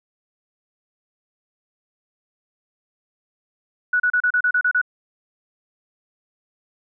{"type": "tone bursts", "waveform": "sine", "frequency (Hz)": 1472, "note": "F#6", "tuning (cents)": -9, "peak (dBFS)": -15, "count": 9, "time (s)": [3.93, 4.815], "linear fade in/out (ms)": 5, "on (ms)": 69, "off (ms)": 33, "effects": []}